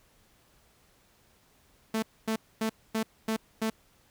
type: tone bursts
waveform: sawtooth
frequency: 221.1 Hz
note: A3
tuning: 9 cents sharp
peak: -23 dBFS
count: 6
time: 1.94-3.7 s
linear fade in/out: 5 ms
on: 85 ms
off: 250 ms
effects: pink hiss -64 dBFS RMS until 4.1 s